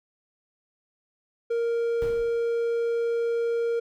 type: tone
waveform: triangle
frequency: 466.2 Hz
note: A#4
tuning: in tune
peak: -21 dBFS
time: 1.5-3.8 s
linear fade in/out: 10 ms
type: noise with exponential decay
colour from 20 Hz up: brown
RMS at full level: -32 dBFS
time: 2.02-2.53 s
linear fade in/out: 0 ms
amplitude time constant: 110 ms
effects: none